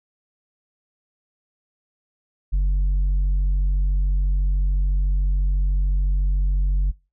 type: tone with tanh clipping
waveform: sine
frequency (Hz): 46.95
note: F#1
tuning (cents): +26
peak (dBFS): -17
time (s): 2.52-6.92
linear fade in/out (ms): 20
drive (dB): 3
effects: noise-tail reverb RT60 0.3 s tail -24 dB re dry